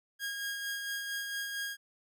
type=tone with tremolo; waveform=sawtooth; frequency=1631 Hz; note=G#6; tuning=32 cents flat; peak=-30 dBFS; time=0.19-1.77 s; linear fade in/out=50 ms; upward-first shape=sine; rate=4.4 Hz; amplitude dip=35%; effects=none